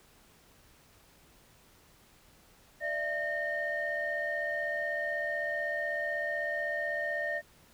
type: tone cluster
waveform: sine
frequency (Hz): 593 / 669 / 1833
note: D5 / E5 / A#6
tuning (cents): +17 / +25 / -30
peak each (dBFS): -35 / -37 / -32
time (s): 2.8-7.42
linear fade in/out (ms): 50
effects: tanh soft clip ceiling -23 dBFS + pink hiss -61 dBFS RMS until 7.73 s